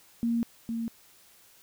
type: tone pair in turn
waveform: sine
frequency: 233.1 / 229.4 Hz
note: A#3 / A#3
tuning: 0 / -28 cents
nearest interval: unison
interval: 28 cents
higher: first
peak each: -24 / -29 dBFS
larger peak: first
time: 0.23-0.43 / 0.69-0.88 s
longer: first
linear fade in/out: 0 ms
effects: white hiss -58 dBFS RMS until 1.62 s